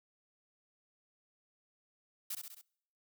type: noise with echo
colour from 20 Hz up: blue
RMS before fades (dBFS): -39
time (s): 2.3-2.35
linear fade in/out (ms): 5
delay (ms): 66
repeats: 4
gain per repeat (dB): -4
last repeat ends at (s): 2.614
effects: noise-tail reverb RT60 0.7 s tail -25 dB re dry